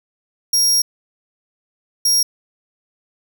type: tone bursts at uneven times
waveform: sawtooth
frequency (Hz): 5600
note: F8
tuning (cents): +4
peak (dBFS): -10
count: 2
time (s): 0.53-0.82 / 2.05-2.23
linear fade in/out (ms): 5
effects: none